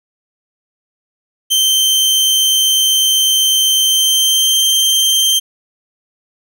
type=tone with pitch glide; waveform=sawtooth; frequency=3116 to 3145 Hz; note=G7 to G7; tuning=-11 to +5 cents; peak=-7 dBFS; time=1.5-5.4 s; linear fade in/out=20 ms; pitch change=+16 cents; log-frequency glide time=3.82-4.58 s; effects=none